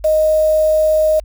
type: tone with quantisation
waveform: sine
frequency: 622.3 Hz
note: D#5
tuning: in tune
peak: -10 dBFS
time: 0.04-1.2 s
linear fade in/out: 10 ms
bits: 5
effects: added 50 Hz sine -32 dBFS peak until 1.24 s